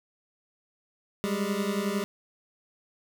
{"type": "beating tone pair", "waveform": "25% pulse", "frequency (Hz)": [196, 207], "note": ["G3", "G#3"], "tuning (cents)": [0, -5], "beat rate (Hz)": 11, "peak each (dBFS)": -26, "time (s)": [1.24, 2.04], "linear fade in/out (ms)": 0, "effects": []}